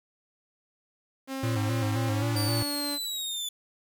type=tone with pitch glide; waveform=sawtooth; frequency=267.3 to 288.1 Hz; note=C4 to D4; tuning=+37 to -33 cents; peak=-28 dBFS; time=1.27-2.99 s; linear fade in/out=50 ms; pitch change=+130 cents; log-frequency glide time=2.1-2.27 s
type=tone with vibrato; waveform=square; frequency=110 Hz; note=A2; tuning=in tune; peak=-27 dBFS; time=1.43-2.63 s; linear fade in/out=5 ms; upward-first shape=square; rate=3.8 Hz; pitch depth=67 cents each way
type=linear sweep; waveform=sawtooth; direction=down; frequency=4699 to 3466 Hz; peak=-28 dBFS; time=2.36-3.49 s; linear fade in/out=5 ms
effects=9-bit